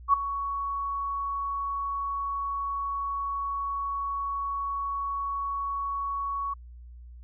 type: tone with ADSR envelope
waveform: sine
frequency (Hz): 1117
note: C#6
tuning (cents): +13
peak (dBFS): -14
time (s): 0.08-6.54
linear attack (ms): 55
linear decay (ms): 7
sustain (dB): -14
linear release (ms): 9
effects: added 60 Hz sine -43 dBFS peak until 7.23 s